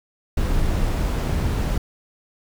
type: noise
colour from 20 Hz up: brown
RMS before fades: -21 dBFS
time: 0.37-1.78 s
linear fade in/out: 5 ms
effects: none